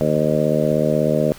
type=harmonic tone; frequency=76.4 Hz; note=D#2; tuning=31 cents flat; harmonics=2 / 3 / 4 / 5 / 6 / 7 / 8; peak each=-22 / -22 / -26 / -26 / -24 / -22 / -21 dBFS; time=0.01-1.32 s; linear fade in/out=0 ms; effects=pink hiss -41 dBFS RMS until 1.38 s